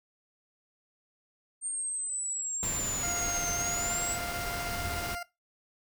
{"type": "linear two-way sweep", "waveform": "sine", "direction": "down then up", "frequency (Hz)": [8710, 6250, 7900], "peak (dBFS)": -31, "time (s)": [1.61, 4.18], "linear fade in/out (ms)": 50, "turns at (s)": 3.52}
{"type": "noise", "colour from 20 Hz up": "pink", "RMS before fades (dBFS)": -37, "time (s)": [2.63, 5.15], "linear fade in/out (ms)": 0}
{"type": "tone with tremolo", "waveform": "20% pulse", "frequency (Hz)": 698.5, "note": "F5", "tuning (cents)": 0, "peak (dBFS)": -29, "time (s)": [3.03, 5.23], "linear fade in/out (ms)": 5, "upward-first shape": "triangle", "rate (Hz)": 16, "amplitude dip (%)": 40}
{"type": "tone bursts", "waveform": "sine", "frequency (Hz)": 82.41, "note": "E2", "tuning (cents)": 0, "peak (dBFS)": -36, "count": 3, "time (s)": [4.76, 4.973], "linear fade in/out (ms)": 5, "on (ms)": 53, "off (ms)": 27}
{"effects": ["noise-tail reverb RT60 0.2 s tail -18 dB re dry"]}